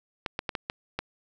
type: clicks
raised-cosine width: 0.3 ms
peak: -13 dBFS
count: 6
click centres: 0.262 / 0.391 / 0.492 / 0.552 / 0.699 / 0.99 s
effects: none